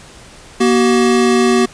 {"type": "tone pair together", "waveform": "square", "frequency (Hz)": [238.6, 378.3], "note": ["A#3", "F#4"], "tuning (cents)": [41, 38], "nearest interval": "minor sixth", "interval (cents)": 797, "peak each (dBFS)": -13, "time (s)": [0.6, 1.66], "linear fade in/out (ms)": 10, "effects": ["pink hiss -39 dBFS RMS until 1.73 s", "resampled to 22050 Hz"]}